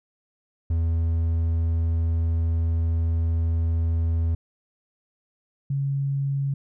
triangle / sine tone pair in turn, 82.41 / 138.6 Hz, E2 / C#3, 0 / 0 cents, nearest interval major sixth, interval 900 cents, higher second, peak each -18 / -22 dBFS, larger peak first, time 0.7-4.35 / 5.7-6.54 s, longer first, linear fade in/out 5 ms, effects none

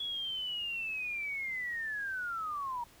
sine linear sweep, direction down, 3384 to 932 Hz, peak -34 dBFS, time 0-2.84 s, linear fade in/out 5 ms, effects pink hiss -59 dBFS RMS until 3 s

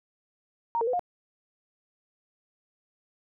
sine tone with pitch steps, 930 / 455.9 / 501 / 712 Hz, A#5 / A#4 / B4 / F5, -4 / -39 / +25 / +33 cents, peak -24 dBFS, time 0.75-0.994 s, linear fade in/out 0 ms, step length 61 ms, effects none

